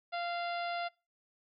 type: harmonic tone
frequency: 693 Hz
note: F5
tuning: 14 cents flat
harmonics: 1 / 2 / 3 / 4 / 5 / 6 / 7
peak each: -35 / -41 / -45 / -47 / -49 / -51 / -52 dBFS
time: 0.12-0.89 s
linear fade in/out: 20 ms
effects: noise-tail reverb RT60 0.3 s tail -25 dB re dry